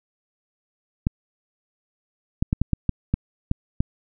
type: clicks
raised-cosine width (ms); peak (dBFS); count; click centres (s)
5; -7; 9; 1.069 / 2.425 / 2.529 / 2.616 / 2.733 / 2.893 / 3.14 / 3.514 / 3.805
effects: none